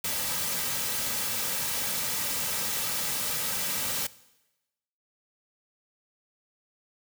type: noise with comb filter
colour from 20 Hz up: white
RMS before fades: -30 dBFS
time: 0.04-4.07 s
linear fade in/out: 5 ms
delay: 2.8 ms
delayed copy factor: -0.55
effects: noise-tail reverb RT60 1.0 s tail -19 dB re dry